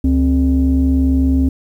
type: tone pair together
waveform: sine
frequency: 70.9 / 263.7 Hz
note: C#2 / C4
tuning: +40 / +14 cents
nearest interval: octave + major seventh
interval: 2274 cents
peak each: -12 dBFS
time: 0.04-1.49 s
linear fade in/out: 5 ms
effects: tanh soft clip ceiling -6 dBFS + 8-bit